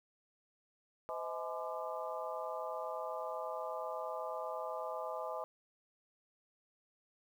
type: harmonic tone with a mistuned harmonic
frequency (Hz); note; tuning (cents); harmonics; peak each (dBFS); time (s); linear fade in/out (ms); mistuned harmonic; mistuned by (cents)
170; F3; -46; 3 / 4 / 5 / 6 / 7; -44 / -42 / -45 / -46 / -46; 1.09-5.44; 0; 4; -110
effects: 11-bit